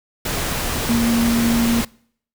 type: tone in noise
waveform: sine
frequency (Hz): 233.1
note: A#3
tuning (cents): 0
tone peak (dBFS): -15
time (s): 0.89-1.81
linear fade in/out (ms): 5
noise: pink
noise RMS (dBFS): -23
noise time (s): 0.25-1.85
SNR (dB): +5
effects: noise-tail reverb RT60 0.6 s tail -25 dB re dry